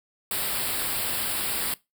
white band-stop noise, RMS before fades -28 dBFS, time 0.31-1.74 s, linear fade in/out 2 ms, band 5100 to 7700 Hz, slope 96 dB/octave, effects noise-tail reverb RT60 0.2 s tail -20 dB re dry

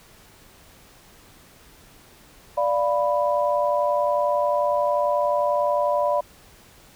sine chord, B diminished, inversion first, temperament equal, 587.3 / 698.5 / 987.8 Hz, D5 / F5 / B5, 0 / 0 / 0 cents, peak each -21 / -26 / -24 dBFS, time 2.57-6.21 s, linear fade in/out 10 ms, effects pink hiss -51 dBFS RMS until 6.95 s

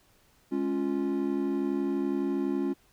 triangle chord, Db major, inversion second, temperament equal, 207.7 / 277.2 / 349.2 Hz, Ab3 / Db4 / F4, 0 / 0 / 0 cents, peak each -32 / -27 / -29 dBFS, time 0.51-2.74 s, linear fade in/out 20 ms, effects pink hiss -64 dBFS RMS until 2.92 s

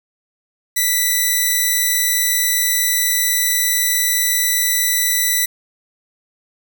5% pulse tone, 1975.5 Hz, B6, in tune, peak -4 dBFS, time 0.76-5.46 s, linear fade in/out 10 ms, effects none

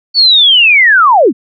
sine linear sweep, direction down, 4533 to 187.9 Hz, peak -3 dBFS, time 0.14-1.33 s, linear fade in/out 50 ms, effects none

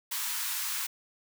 white high-pass noise, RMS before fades -33 dBFS, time 0.11-0.87 s, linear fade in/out 10 ms, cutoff 870 Hz, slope 96 dB/octave, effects none

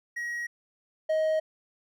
triangle tone pair in turn, 1900 / 629.1 Hz, A#6 / D#5, +33 / +19 cents, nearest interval octave + perfect fifth, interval 1914 cents, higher first, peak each -29 / -21 dBFS, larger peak second, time 0.16-0.47 / 1.09-1.4 s, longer neither, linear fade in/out 10 ms, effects none

